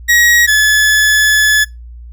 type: tone pair in turn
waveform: 40% pulse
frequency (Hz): 1900 / 1716.6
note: A#6 / A6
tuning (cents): +33 / -43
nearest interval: major second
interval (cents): 176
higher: first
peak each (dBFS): -6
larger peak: neither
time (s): 0.08-0.47 / 0.47-1.65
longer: second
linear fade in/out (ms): 20
effects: noise-tail reverb RT60 0.2 s tail -22 dB re dry + added 59 Hz sine -29 dBFS peak until 2.12 s